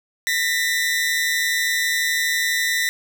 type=tone pair together; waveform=sawtooth; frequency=1823.5 / 1975.5 Hz; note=A#6 / B6; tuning=-39 / 0 cents; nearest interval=minor second; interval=139 cents; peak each=-20 / -17 dBFS; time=0.27-2.89 s; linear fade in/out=0 ms; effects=none